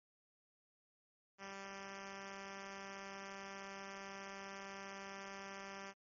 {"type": "tone", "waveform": "5% pulse", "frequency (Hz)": 196, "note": "G3", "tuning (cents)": 0, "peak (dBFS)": -36, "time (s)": [1.38, 5.94], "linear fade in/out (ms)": 50, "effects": ["low-pass 8000 Hz 12 dB/octave", "MP3 32 kbps"]}